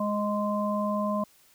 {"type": "harmonic tone", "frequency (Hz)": 207.7, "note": "G#3", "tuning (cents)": 0, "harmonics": [1, 3, 5], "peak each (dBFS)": [-28, -30, -31], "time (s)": [0, 1.24], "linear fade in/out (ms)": 5, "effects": ["white hiss -60 dBFS RMS until 1.54 s"]}